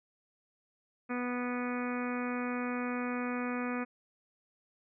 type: harmonic tone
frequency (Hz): 246.2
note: B3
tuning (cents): -5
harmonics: 1 / 2 / 3 / 4 / 5 / 6 / 7 / 8 / 9 / 10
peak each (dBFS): -34 / -40 / -45 / -46 / -42 / -45 / -47 / -49 / -47 / -47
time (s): 1.09-3.85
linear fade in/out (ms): 20
effects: none